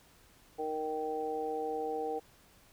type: harmonic tone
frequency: 155.56 Hz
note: D#3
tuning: in tune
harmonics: 2 / 3 / 4 / 5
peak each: -43 / -35 / -47 / -37 dBFS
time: 0.58-2.2 s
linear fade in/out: 20 ms
effects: pink hiss -62 dBFS RMS until 2.72 s